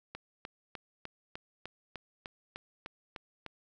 click train, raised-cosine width 0.3 ms, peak -25 dBFS, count 12, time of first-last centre 0.15-3.463 s, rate 3.32 Hz, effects none

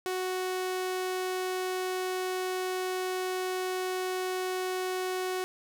sawtooth tone, 370 Hz, F#4, in tune, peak -26 dBFS, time 0.06-5.44 s, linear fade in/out 0 ms, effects none

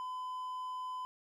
triangle tone, 1012 Hz, B5, 42 cents sharp, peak -36 dBFS, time 0-1.05 s, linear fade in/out 0 ms, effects none

